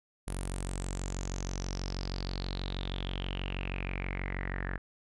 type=tone with low-pass filter sweep; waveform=sawtooth; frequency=46.25 Hz; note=F#1; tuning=in tune; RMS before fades=-36 dBFS; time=0.27-4.78 s; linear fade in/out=10 ms; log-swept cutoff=10000 to 1700 Hz; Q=8.2; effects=none